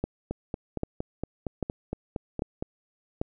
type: two click trains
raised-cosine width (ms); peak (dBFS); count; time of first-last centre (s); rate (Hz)
2; -17 / -14; 11 / 5; 0.31-2.625 / 0.04-3.215; 4.32 / 1.26
effects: none